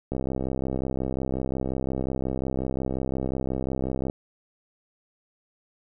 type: click train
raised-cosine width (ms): 2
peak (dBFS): -15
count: 262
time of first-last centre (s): 0.12-4.099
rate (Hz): 65.6
effects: none